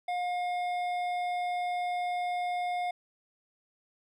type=tone with hard clipping; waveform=triangle; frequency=714 Hz; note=F5; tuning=38 cents sharp; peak=-31 dBFS; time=0.08-2.91 s; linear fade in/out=5 ms; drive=13 dB; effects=none